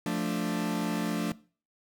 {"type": "chord", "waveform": "40% pulse", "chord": "D minor", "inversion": "first", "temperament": "equal with one note detuned", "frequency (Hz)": [175.42, 220, 293.7], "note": ["F3", "A3", "D4"], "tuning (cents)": [8, 0, 0], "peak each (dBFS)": -32, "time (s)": [0.06, 1.32], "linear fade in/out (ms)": 2, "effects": ["noise-tail reverb RT60 0.4 s tail -20 dB re dry"]}